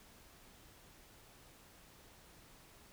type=silence; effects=pink hiss -61 dBFS RMS until 2.92 s